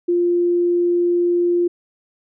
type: tone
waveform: sine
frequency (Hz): 349.2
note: F4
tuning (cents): 0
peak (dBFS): -14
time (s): 0.08-1.68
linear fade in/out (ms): 10
effects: none